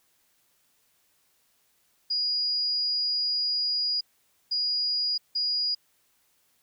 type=tone bursts at uneven times; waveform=sine; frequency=4885 Hz; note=D#8; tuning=33 cents flat; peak=-24 dBFS; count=3; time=2.1-4.01 / 4.51-5.18 / 5.35-5.75 s; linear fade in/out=10 ms; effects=white hiss -68 dBFS RMS until 6.62 s